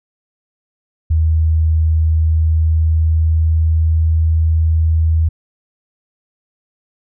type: tone with pitch glide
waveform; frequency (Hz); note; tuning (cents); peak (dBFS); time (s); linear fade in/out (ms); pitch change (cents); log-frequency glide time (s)
sine; 79.6 to 80.34; D#2 to E2; +40 to -44; -10; 1.1-5.29; 10; +16; 2.08-4.18
effects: none